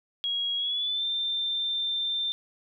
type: tone with pitch glide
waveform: sine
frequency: 3300 to 3578 Hz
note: G#7 to A7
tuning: -12 to +28 cents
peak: -26 dBFS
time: 0.24-2.32 s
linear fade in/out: 0 ms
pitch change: +140 cents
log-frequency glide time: 0.57-1.05 s
effects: none